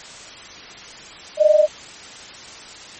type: tone pair together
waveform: sine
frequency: 599.2 / 621 Hz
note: D5 / D#5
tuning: +35 / -3 cents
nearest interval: minor second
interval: 62 cents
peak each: -13 dBFS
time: 1.37-1.68 s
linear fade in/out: 50 ms
effects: white hiss -38 dBFS RMS until 2.99 s + MP3 32 kbps